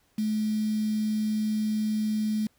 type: tone with quantisation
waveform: sine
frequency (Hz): 214.8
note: A3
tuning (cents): -41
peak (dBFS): -24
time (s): 0.18-2.47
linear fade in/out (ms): 5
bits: 7
effects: pink hiss -67 dBFS RMS until 2.58 s